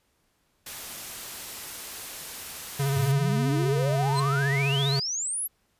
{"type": "noise", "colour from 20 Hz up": "white", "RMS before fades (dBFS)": -38, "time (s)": [0.66, 3.12], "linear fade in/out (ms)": 5}
{"type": "tone with vibrato", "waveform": "square", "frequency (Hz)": 138.59, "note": "C#3", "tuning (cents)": 0, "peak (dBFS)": -24, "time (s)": [2.79, 5], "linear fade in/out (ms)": 10, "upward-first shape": "sine", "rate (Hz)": 15, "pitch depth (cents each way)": 39}
{"type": "exponential sweep", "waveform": "sine", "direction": "up", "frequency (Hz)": [98, 11840], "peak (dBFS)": -27, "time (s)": [2.95, 5.48], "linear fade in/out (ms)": 20}
{"type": "tone with exponential growth", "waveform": "35% pulse", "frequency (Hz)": 4117, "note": "C8", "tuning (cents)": -29, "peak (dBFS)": -25, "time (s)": [4.09, 4.2], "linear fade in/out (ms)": 5, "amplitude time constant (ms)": 22}
{"effects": ["pink hiss -70 dBFS RMS until 5.79 s", "resampled to 32000 Hz"]}